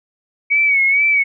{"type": "tone with vibrato", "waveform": "sine", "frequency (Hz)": 2244, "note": "C#7", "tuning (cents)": 21, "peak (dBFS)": -11, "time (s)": [0.5, 1.24], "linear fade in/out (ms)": 20, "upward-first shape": "sine", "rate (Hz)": 2.2, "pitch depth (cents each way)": 66, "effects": []}